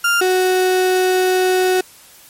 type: tone pair in turn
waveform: 35% pulse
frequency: 1396.9 / 370 Hz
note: F6 / F#4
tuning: 0 / 0 cents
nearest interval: octave + major seventh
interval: 2300 cents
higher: first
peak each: -11 dBFS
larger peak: neither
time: 0.04-0.21 / 0.21-1.81 s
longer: second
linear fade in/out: 5 ms
effects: white hiss -44 dBFS RMS until 2.29 s + MP3 64 kbps